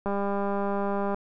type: click train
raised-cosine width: 1 ms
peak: -16 dBFS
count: 218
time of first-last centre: 0.06-1.145 s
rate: 200 Hz
effects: none